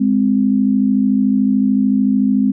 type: tone pair together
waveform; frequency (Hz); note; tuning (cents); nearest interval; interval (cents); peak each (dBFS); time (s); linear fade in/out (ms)
sine; 206.4 / 260; G#3 / C4; -10 / -11; major third; 399; -14; 0-2.52; 10
effects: none